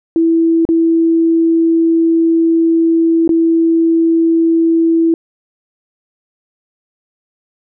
sine tone with dropouts, 329.6 Hz, E4, in tune, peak -8 dBFS, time 0.16-5.14 s, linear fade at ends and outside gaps 1 ms, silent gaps 0.652-0.689 / 3.277-3.292 s, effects none

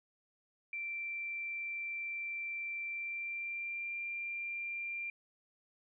sine tone with pitch glide, 2349 to 2378 Hz, D7 to D7, 0 to +21 cents, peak -37 dBFS, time 0.73-5.1 s, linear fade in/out 2 ms, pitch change +21 cents, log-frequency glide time 2.86-3.95 s, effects none

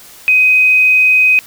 sine tone, 2513 Hz, D#7, 17 cents sharp, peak -6 dBFS, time 0.28-1.39 s, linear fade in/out 0 ms, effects white hiss -38 dBFS RMS until 1.46 s

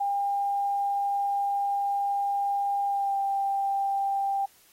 sine tone with pitch glide, 802 to 790.5 Hz, G5 to G5, +39 to +14 cents, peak -24 dBFS, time 0-4.46 s, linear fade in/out 10 ms, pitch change -25 cents, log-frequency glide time 2.87-3.17 s, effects white hiss -59 dBFS RMS until 4.72 s + AAC 48 kbps

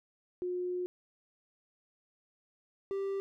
sine / triangle tone pair in turn, 359.8 / 392.2 Hz, F#4 / G4, -48 / +1 cents, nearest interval minor second, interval 149 cents, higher second, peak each -32 / -30 dBFS, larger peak second, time 0.42-0.86 / 2.91-3.2 s, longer first, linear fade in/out 0 ms, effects none

